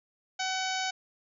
harmonic tone, 754 Hz, F#5, 32 cents sharp, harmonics 1 / 2 / 3 / 4 / 5 / 6 / 7 / 8 / 9, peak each -33 / -36 / -38 / -39 / -40 / -41 / -41 / -42 / -43 dBFS, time 0.39-0.91 s, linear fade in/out 10 ms, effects none

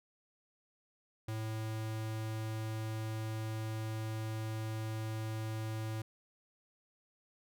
square tone, 110 Hz, A2, in tune, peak -37 dBFS, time 1.28-6.02 s, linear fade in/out 5 ms, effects none

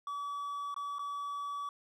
triangle tone with dropouts, 1144 Hz, D6, 46 cents flat, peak -34 dBFS, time 0.07-1.69 s, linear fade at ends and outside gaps 2 ms, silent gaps 0.743-0.763 / 0.985-0.992 s, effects none

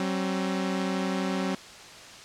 sawtooth tone pair together, 189.36 / 267.8 Hz, F#3 / C4, +40 / +40 cents, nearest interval tritone, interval 600 cents, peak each -24 / -27 dBFS, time 0-1.55 s, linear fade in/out 2 ms, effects white hiss -45 dBFS RMS until 2.24 s + low-pass 6000 Hz 12 dB/octave

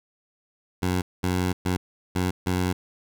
15% pulse tone bursts at uneven times, 91.1 Hz, F#2, 26 cents flat, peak -16 dBFS, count 5, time 0.82-1.02 / 1.23-1.53 / 1.65-1.77 / 2.15-2.31 / 2.46-2.73 s, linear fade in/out 10 ms, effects none

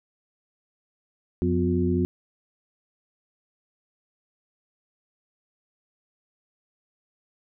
harmonic tone with a mistuned harmonic, 89.1 Hz, F2, 35 cents sharp, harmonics 1 / 2 / 3 / 4, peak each -26 / -26 / -26 / -26 dBFS, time 1.42-2.05 s, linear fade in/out 0 ms, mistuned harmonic 3, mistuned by -96 cents, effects none

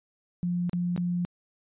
sine tone with dropouts, 176 Hz, F3, 14 cents sharp, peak -25 dBFS, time 0.43-1.25 s, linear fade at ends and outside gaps 0 ms, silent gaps 0.695-0.732 / 0.963-0.977 s, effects resampled to 8000 Hz

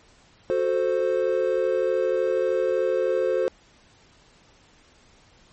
triangle chord, F# diminished, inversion none, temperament equal with one note detuned, 367.2 / 440 / 523.3 Hz, F#4 / A4 / C5, -13 / 0 / 0 cents, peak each -24 / -24 / -21 dBFS, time 0.5-3.48 s, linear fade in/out 0 ms, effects pink hiss -56 dBFS RMS until 5.52 s + MP3 32 kbps

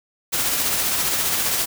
white noise with tremolo, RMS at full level -20 dBFS, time 0.32-1.66 s, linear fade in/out 20 ms, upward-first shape triangle, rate 15 Hz, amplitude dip 35%, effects none

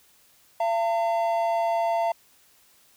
triangle tone pair together, 680 / 905.8 Hz, F5 / A#5, -46 / -50 cents, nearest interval perfect fourth, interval 496 cents, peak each -21 / -25 dBFS, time 0.6-2.12 s, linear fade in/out 5 ms, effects white hiss -59 dBFS RMS until 2.96 s

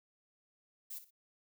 violet noise with echo, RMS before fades -44 dBFS, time 0.9-0.99 s, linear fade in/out 10 ms, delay 59 ms, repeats 2, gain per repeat -12 dB, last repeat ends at 1.108 s, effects none

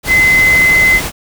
sine tone in noise, 2047 Hz, C7, 38 cents flat, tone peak -6 dBFS, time 0.07-1.01 s, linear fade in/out 50 ms, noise pink, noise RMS -19 dBFS, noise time 0.03-1.12 s, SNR +10 dB, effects none

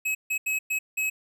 square tone bursts at uneven times, 2562 Hz, E7, 50 cents flat, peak -25 dBFS, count 5, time 0.05-0.15 / 0.3-0.38 / 0.46-0.59 / 0.7-0.79 / 0.97-1.1 s, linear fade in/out 10 ms, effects none

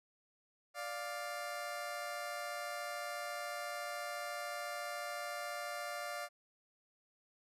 20% pulse tone pair together, 587.3 / 701.3 Hz, D5 / F5, 0 / +7 cents, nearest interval minor third, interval 307 cents, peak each -38 / -38 dBFS, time 0.74-6.29 s, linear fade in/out 50 ms, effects resampled to 32000 Hz

